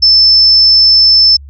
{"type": "tone", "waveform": "sine", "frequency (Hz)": 5280, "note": "E8", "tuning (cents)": 2, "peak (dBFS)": -3, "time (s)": [0.02, 1.37], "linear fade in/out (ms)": 10, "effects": ["added 70 Hz sine -29 dBFS peak until 1.49 s"]}